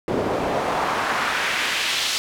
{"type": "noise with band-pass filter sweep", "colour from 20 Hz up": "pink", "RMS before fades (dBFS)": -23, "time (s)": [0.08, 2.18], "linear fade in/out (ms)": 0, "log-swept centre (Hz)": [370, 4200], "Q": 1.2, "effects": []}